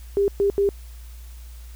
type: tone bursts at uneven times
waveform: sine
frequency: 400.1 Hz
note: G4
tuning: 35 cents sharp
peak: -16 dBFS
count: 3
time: 0.17-0.28 / 0.4-0.5 / 0.58-0.69 s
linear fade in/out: 0 ms
effects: added 59 Hz sine -37 dBFS peak until 1.75 s + white hiss -52 dBFS RMS until 1.75 s